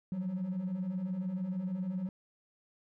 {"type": "beating tone pair", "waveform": "triangle", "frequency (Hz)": [174.61, 187.61], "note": ["F3", "F#3"], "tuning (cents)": [0, 24], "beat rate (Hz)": 13, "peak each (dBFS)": [-37, -30], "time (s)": [0.12, 2.09], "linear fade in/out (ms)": 2, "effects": ["tanh soft clip ceiling -29 dBFS"]}